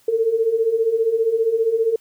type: beating tone pair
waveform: sine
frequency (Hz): 440 / 455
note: A4 / A#4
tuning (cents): 0 / -42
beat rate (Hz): 15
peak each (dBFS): -22 / -17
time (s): 0.08-1.96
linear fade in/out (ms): 5
effects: white hiss -57 dBFS RMS until 2 s